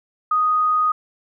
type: tone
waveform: sine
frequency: 1244.5 Hz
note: D#6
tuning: in tune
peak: -15 dBFS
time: 0.31-0.92 s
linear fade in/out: 5 ms
effects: none